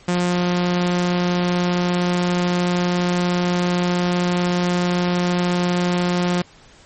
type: tone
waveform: sawtooth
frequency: 177.4 Hz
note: F3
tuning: 27 cents sharp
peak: -13 dBFS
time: 0.08-6.42 s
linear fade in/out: 5 ms
effects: pink hiss -48 dBFS RMS until 6.85 s + MP3 32 kbps